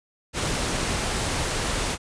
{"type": "noise", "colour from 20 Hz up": "pink", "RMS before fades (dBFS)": -26, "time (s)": [0.33, 1.98], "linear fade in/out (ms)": 50, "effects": ["resampled to 22050 Hz"]}